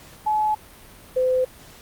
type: tone pair in turn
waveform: sine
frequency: 855 / 511.3 Hz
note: A5 / C5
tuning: -50 / -40 cents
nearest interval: major sixth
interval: 890 cents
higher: first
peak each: -18 / -17 dBFS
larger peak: second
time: 0.26-0.55 / 1.16-1.45 s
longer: neither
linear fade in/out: 10 ms
effects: pink hiss -46 dBFS RMS until 1.81 s + Opus 48 kbps